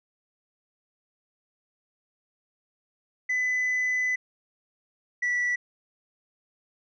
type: tone pair in turn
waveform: sine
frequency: 2005 / 1956.9 Hz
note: B6 / B6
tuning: +26 / -16 cents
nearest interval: unison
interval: 42 cents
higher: first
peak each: -21 dBFS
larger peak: neither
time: 3.29-4.16 / 5.22-5.56 s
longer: first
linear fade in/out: 10 ms
effects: tanh soft clip ceiling -22 dBFS